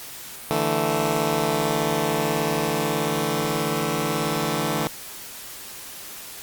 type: chord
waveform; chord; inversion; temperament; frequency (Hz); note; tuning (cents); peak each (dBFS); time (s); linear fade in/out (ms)
10% pulse; D suspended second; none; just; 146.83 / 165.19 / 220.2; D3 / E3 / A3; 0 / +4 / +2; -18; 0.51-4.87; 0
effects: white hiss -38 dBFS RMS until 6.42 s + Opus 48 kbps